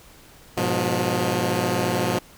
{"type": "chord", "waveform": "10% pulse", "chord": "F diminished", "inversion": "first", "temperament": "equal with one note detuned", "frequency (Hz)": [103.83, 123.47, 178.28], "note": ["Ab2", "Cb3", "F3"], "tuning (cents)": [0, 0, 36], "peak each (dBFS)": [-19, -17, -16], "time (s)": [0.57, 2.19], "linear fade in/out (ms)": 5, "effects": ["pink hiss -49 dBFS RMS until 2.37 s"]}